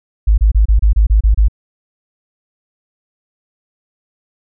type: tone bursts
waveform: sine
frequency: 52.4 Hz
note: G#1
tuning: 16 cents sharp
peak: -6 dBFS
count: 9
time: 0.27-1.484 s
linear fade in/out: 10 ms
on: 110 ms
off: 28 ms
effects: none